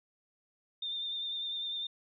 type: tone with vibrato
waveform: sine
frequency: 3605 Hz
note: A7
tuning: 41 cents sharp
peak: -34 dBFS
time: 0.82-1.87 s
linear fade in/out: 5 ms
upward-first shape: triangle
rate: 10 Hz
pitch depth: 35 cents each way
effects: none